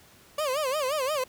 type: tone with vibrato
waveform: 30% pulse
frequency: 563 Hz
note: C#5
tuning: 27 cents sharp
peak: -23 dBFS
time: 0.38-1.24 s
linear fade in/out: 5 ms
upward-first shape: sine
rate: 5.7 Hz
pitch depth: 180 cents each way
effects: pink hiss -55 dBFS RMS until 1.28 s + high-pass 60 Hz 12 dB/octave